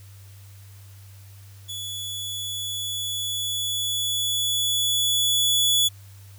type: tone with level ramp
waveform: sawtooth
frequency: 3420 Hz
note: A7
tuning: 50 cents flat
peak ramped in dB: -28 to -14 dBFS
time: 1.68-5.89 s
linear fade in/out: 20 ms
effects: added 98 Hz sine -43 dBFS peak until 6.38 s + white hiss -54 dBFS RMS until 6.38 s